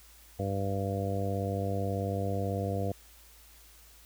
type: harmonic tone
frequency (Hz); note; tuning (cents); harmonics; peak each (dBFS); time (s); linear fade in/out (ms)
98.2; G2; +4; 1 / 2 / 3 / 4 / 5 / 6 / 7; -32 / -37 / -40 / -42 / -36 / -41 / -38; 0.39-2.92; 5
effects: added 56 Hz sine -57 dBFS peak until 4.05 s + white hiss -57 dBFS RMS until 4.05 s